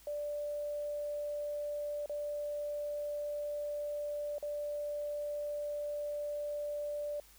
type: tone with dropouts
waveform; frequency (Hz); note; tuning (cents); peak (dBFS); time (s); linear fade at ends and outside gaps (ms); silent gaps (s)
sine; 587.3; D5; 0; -35; 0.07-7.2; 2; 2.06-2.095 / 4.383-4.426
effects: added 50 Hz sine -63 dBFS peak until 7.38 s + white hiss -61 dBFS RMS until 7.38 s